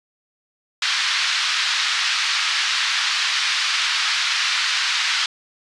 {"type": "band-pass noise", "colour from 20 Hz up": "white", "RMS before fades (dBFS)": -21, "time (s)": [0.82, 5.26], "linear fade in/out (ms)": 2, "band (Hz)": [1200, 4800], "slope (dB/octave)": 24, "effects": ["resampled to 24000 Hz"]}